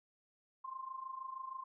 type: tone with amplitude modulation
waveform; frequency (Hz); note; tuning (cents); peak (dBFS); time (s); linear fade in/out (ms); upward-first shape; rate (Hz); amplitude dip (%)
sine; 1052; C6; +9; -39; 0.64-1.64; 10; sine; 26.4; 75
effects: none